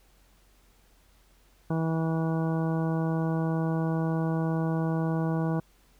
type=harmonic tone; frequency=162.1 Hz; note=E3; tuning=29 cents flat; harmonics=1 / 2 / 3 / 4 / 5 / 6 / 7 / 9; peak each=-26 / -32 / -36 / -38 / -40 / -42 / -43 / -45 dBFS; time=1.7-5.6 s; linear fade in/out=5 ms; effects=added 45 Hz sine -60 dBFS peak until 5.99 s + pink hiss -64 dBFS RMS until 5.99 s